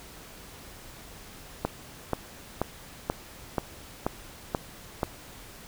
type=click train; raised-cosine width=1 ms; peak=-11 dBFS; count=8; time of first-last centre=1.65-5.032 s; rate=2.07 Hz; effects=pink hiss -47 dBFS RMS until 5.67 s